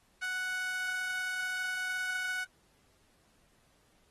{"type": "tone with high-pass filter", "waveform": "sawtooth", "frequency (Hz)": 740, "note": "F#5", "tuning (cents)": 0, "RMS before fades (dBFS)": -35, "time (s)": [0.21, 2.45], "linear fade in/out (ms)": 20, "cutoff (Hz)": 1600, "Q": 5.2, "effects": ["pink hiss -69 dBFS RMS until 4.1 s", "AAC 32 kbps"]}